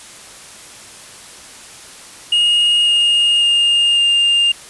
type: tone with pitch steps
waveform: triangle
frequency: 2861 / 2843 / 2825 / 2807 Hz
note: F7 / F7 / F7 / F7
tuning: +41 / +30 / +19 / +8 cents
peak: -9 dBFS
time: 2.32-4.52 s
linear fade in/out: 5 ms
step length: 550 ms
effects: white hiss -37 dBFS RMS until 4.69 s + resampled to 24000 Hz